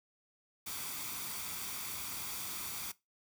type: noise with comb filter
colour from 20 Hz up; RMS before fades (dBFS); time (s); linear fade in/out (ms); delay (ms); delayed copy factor
white; -41; 0.66-2.92; 10; 0.86; +0.5
effects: noise-tail reverb RT60 0.2 s tail -19 dB re dry + high-pass 60 Hz 12 dB/octave